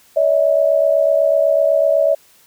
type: tone pair together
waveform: sine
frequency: 571 / 639 Hz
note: D5 / D#5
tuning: -49 / +46 cents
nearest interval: major second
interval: 195 cents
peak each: -14 / -14 dBFS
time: 0.16-2.15 s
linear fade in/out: 10 ms
effects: white hiss -51 dBFS RMS until 2.46 s